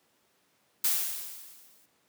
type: noise with exponential decay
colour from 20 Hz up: blue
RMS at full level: -24 dBFS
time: 0.84-1.86 s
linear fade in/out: 5 ms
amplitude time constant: 220 ms
effects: pink hiss -69 dBFS RMS until 2.08 s + high-pass 200 Hz 12 dB/octave